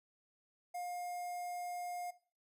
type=tone with notch filter; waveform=square; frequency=710 Hz; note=F5; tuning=28 cents sharp; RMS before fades=-42 dBFS; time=0.74-2.11 s; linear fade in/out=10 ms; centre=3400 Hz; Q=0.62; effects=noise-tail reverb RT60 0.4 s tail -17 dB re dry + resampled to 32000 Hz